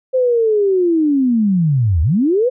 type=linear two-way sweep; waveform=sine; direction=down then up; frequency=523.3 to 72 to 523.3 Hz; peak=-11 dBFS; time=0.13-2.5 s; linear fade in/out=20 ms; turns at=2.02 s; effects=none